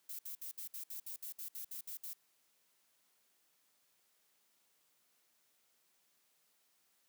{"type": "noise bursts", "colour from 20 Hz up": "violet", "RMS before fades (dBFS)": -45, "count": 13, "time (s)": [0.09, 2.134], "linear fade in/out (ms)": 5, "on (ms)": 100, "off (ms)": 62, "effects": ["white hiss -75 dBFS RMS until 7.08 s", "high-pass 150 Hz 12 dB/octave"]}